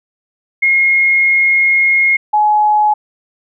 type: tone pair in turn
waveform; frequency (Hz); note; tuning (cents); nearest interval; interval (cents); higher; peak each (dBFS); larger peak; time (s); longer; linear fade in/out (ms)
sine; 2150 / 844.9; C7 / G#5; +47 / +30; octave + major third; 1617; first; -8; neither; 0.62-2.17 / 2.33-2.94; first; 10
effects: none